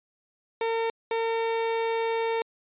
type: tone pair in turn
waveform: 30% pulse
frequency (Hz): 454.9 / 454.9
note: A#4 / A#4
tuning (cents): -42 / -42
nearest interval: unison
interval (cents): 0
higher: neither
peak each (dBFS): -22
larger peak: neither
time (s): 0.61-0.9 / 1.11-2.42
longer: second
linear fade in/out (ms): 2
effects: resampled to 8000 Hz